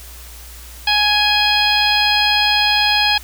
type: harmonic tone with a mistuned harmonic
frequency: 836 Hz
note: G#5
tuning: 11 cents sharp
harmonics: 1 / 2 / 3 / 4 / 5 / 6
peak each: -19 / -21 / -19 / -18 / -20 / -21 dBFS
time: 0.87-3.18 s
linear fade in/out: 5 ms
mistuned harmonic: 4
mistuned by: -34 cents
effects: added 60 Hz sine -36 dBFS peak until 3.23 s + white hiss -39 dBFS RMS until 3.23 s